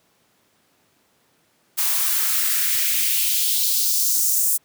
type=noise with high-pass filter sweep; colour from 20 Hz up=blue; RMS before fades=-20 dBFS; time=1.77-4.58 s; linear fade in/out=20 ms; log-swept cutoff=810 to 8300 Hz; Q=1.9; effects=pink hiss -62 dBFS RMS until 4.64 s + high-pass 150 Hz 12 dB/octave